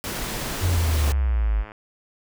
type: noise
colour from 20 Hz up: pink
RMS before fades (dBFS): -29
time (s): 0.04-1.12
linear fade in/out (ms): 0
type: linear sweep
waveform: sine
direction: down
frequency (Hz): 92.5 to 47.97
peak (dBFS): -18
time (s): 0.6-1.65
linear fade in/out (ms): 50
type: click train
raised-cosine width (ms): 0.5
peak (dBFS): -25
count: 74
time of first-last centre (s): 1.03-1.719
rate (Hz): 106
effects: none